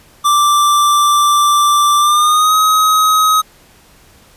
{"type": "tone with pitch glide", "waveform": "square", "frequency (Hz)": [1174.7, 1266.3], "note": ["D6", "D#6"], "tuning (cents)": [0, 30], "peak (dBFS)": -9, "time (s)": [0.24, 3.42], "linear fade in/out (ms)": 20, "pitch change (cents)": 130, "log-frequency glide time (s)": [1.98, 2.56], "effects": ["pink hiss -46 dBFS RMS until 4.36 s", "resampled to 32000 Hz"]}